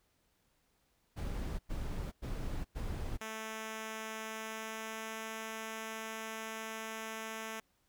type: noise bursts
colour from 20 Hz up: brown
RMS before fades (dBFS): -38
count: 4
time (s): 1.16-3.177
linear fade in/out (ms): 20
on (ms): 430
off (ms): 99
type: tone with pitch glide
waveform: 5% pulse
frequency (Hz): 220 to 221.5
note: A3 to A3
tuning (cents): 0 to +12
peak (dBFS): -29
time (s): 3.21-7.6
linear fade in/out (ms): 2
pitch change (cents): +12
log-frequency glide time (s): 4.22-5.19
effects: pink hiss -75 dBFS RMS until 7.88 s